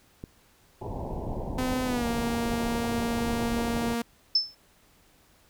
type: clicks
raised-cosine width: 3 ms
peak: -24 dBFS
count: 6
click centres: 0.239 / 1.27 / 1.331 / 1.723 / 2.454 / 2.753 s
type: low-pass noise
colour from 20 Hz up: pink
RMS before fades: -34 dBFS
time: 0.81-3.95 s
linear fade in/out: 10 ms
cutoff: 980 Hz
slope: 96 dB/octave
type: tone with pitch glide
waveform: sawtooth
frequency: 255.2 to 234 Hz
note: C4 to A#3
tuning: -43 to +7 cents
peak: -23 dBFS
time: 1.58-4.02 s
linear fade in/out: 5 ms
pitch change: -150 cents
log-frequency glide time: 1.85-2.07 s
type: tone with exponential decay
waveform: sine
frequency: 5274 Hz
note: E8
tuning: in tune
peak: -16 dBFS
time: 4.35-4.55 s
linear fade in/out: 5 ms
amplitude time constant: 42 ms
effects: pink hiss -61 dBFS RMS until 5.49 s